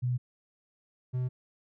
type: tone pair in turn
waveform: sine / triangle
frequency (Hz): 124.1 / 126.42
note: B2 / B2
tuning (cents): +9 / +41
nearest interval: unison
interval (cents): 32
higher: second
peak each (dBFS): -26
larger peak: neither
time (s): 0.02-0.18 / 1.13-1.29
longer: neither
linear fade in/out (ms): 20
effects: none